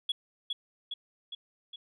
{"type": "tone with echo", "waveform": "sine", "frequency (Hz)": 3364, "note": "G#7", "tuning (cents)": 22, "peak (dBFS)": -25, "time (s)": [0.09, 0.12], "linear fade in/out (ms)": 5, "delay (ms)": 410, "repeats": 4, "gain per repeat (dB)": -4, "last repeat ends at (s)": 1.76, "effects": ["tanh soft clip ceiling -24 dBFS"]}